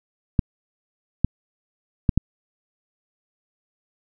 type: clicks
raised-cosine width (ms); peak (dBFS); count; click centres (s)
5; -4; 4; 0.392 / 1.246 / 2.092 / 2.176
effects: none